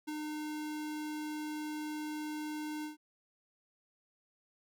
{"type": "tone with ADSR envelope", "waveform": "square", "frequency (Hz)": 303.9, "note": "D#4", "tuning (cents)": -41, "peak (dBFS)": -36, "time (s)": [0.07, 2.97], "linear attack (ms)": 17, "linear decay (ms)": 11, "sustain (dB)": -2, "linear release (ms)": 130, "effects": []}